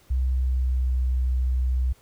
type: tone with pitch glide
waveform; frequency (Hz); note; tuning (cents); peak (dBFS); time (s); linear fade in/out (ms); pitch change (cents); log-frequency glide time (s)
sine; 64.3 to 63.3; C2 to B1; -30 to +43; -20; 0.1-1.93; 10; -27; 0.22-0.94
effects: pink hiss -58 dBFS RMS until 2.01 s